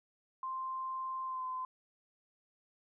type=tone with pitch glide; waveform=sine; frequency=1046.5 to 1027.9 Hz; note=C6 to C6; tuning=0 to -31 cents; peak=-36 dBFS; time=0.43-1.65 s; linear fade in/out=2 ms; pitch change=-31 cents; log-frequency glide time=1.25-1.44 s; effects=none